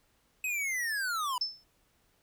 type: linear sweep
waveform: square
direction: down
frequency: 2561 to 964 Hz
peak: -31 dBFS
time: 0.44-1.38 s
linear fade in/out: 2 ms
type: tone with exponential decay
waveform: sine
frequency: 5274 Hz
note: E8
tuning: in tune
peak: -25 dBFS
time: 1.41-1.64 s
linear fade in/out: 5 ms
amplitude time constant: 48 ms
effects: pink hiss -70 dBFS RMS until 2.22 s